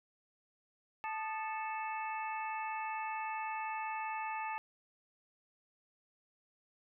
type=harmonic tone with a mistuned harmonic; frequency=438.7 Hz; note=A4; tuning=5 cents flat; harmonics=2 / 3 / 4 / 5 / 6; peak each=-38 / -45 / -47 / -48 / -46 dBFS; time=1.04-4.58 s; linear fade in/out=0 ms; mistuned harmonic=3; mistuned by=-120 cents; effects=none